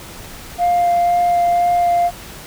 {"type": "tone with vibrato", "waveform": "sine", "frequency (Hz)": 700, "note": "F5", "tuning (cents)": 4, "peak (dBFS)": -10, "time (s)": [0.58, 2.11], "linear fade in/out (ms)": 50, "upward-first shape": "sine", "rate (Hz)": 2, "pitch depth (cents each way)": 9, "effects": ["tanh soft clip ceiling -10 dBFS", "pink hiss -35 dBFS RMS until 2.46 s"]}